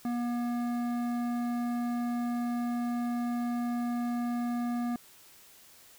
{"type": "tone with hard clipping", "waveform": "sine", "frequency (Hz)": 240.1, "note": "B3", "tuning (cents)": -49, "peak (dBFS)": -31, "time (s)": [0.05, 4.96], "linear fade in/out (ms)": 2, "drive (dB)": 12, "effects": ["white hiss -56 dBFS RMS until 5.98 s"]}